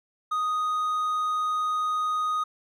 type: tone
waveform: triangle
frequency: 1244.5 Hz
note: D#6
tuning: in tune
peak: -22 dBFS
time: 0.31-2.44 s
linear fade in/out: 10 ms
effects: none